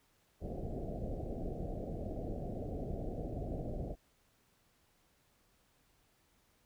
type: low-pass noise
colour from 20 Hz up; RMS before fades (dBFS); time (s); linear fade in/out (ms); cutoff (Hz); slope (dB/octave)
pink; -40; 0.4-3.96; 50; 730; 96
effects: pink hiss -72 dBFS RMS until 6.65 s